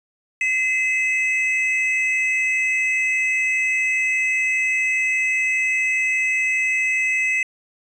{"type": "tone pair together", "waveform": "triangle", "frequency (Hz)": [2047, 2579], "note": ["C7", "E7"], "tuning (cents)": [-38, -39], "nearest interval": "major third", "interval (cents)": 399, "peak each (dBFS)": -19, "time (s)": [0.41, 7.43], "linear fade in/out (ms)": 2, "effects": ["resampled to 22050 Hz"]}